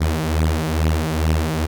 sawtooth beating tone pair, 77.78 / 80.08 Hz, D#2 / E2, 0 / -50 cents, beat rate 2.3 Hz, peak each -16 dBFS, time 0-1.67 s, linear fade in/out 20 ms, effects none

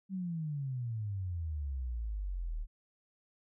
sine exponential sweep, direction down, 196 to 36.71 Hz, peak -34 dBFS, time 0.09-2.67 s, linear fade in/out 50 ms, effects none

